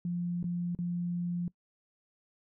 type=tone with dropouts; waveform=sine; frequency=174.61 Hz; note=F3; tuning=in tune; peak=-30 dBFS; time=0.05-1.48 s; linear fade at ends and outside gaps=2 ms; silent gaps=0.429-0.441 / 0.75-0.788 s; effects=noise-tail reverb RT60 0.1 s tail -22 dB re dry